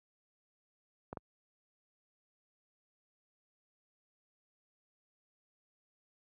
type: clicks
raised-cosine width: 1 ms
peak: -27 dBFS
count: 2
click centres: 1.129 / 1.172 s
effects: high-pass 60 Hz 12 dB/octave